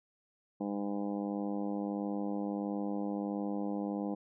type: harmonic tone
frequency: 101.5 Hz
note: G#2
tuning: 39 cents flat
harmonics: 2 / 3 / 4 / 5 / 6 / 7 / 8 / 9 / 10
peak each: -36 / -37 / -47 / -42 / -49 / -48 / -46 / -56 / -56 dBFS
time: 0.6-4.15 s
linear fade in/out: 10 ms
effects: none